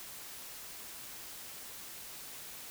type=silence; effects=white hiss -47 dBFS RMS until 2.7 s